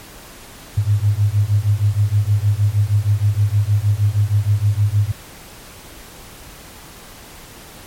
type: beating tone pair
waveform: sine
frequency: 100 / 106.4 Hz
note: G2 / G#2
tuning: +35 / +42 cents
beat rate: 6.4 Hz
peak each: -16 dBFS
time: 0.77-5.12 s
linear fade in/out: 10 ms
effects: pink hiss -39 dBFS RMS until 7.86 s + MP3 64 kbps